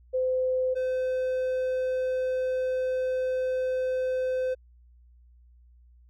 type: tone pair in turn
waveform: sine / triangle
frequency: 513 / 513 Hz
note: C5 / C5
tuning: -34 / -34 cents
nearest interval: unison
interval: 0 cents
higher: neither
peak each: -23 dBFS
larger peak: neither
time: 0.13-0.75 / 0.75-4.55 s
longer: second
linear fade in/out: 20 ms
effects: added 60 Hz sine -53 dBFS peak until 6.09 s